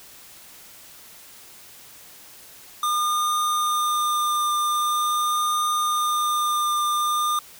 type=tone with vibrato; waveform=square; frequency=1208 Hz; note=D6; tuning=48 cents sharp; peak=-21 dBFS; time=2.83-7.39 s; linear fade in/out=2 ms; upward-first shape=triangle; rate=0.44 Hz; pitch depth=14 cents each way; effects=white hiss -46 dBFS RMS until 7.59 s